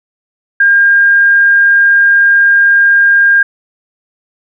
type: tone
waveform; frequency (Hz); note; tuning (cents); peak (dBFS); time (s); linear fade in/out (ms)
sine; 1609; G6; +45; -4; 0.6-3.43; 5
effects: none